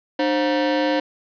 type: ring-modulated tone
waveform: 35% pulse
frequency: 415.3 Hz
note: G#4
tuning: in tune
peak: -13 dBFS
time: 0.19-1 s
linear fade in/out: 5 ms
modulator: 115 Hz
effects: resampled to 11025 Hz + 9-bit